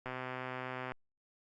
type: click train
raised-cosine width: 0.5 ms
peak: -25 dBFS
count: 111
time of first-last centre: 0.06-0.919 s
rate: 128 Hz
effects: Opus 48 kbps